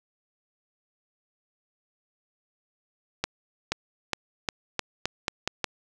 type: accelerating click train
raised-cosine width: 0.2 ms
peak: -8 dBFS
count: 9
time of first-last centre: 3.24-5.643 s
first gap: 480 ms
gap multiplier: 0.86
effects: none